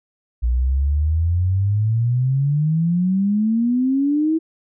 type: exponential sweep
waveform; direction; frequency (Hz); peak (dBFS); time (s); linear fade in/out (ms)
sine; up; 58.27 to 326.4; -15; 0.42-4.39; 20
effects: none